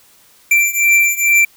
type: beating tone pair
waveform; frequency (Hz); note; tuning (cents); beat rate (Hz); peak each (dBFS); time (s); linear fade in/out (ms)
square; 2349 / 2351.3; D7 / D7; 0 / +1; 2.3; -13 / -15; 0.51-1.45; 5
effects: white hiss -49 dBFS RMS until 1.56 s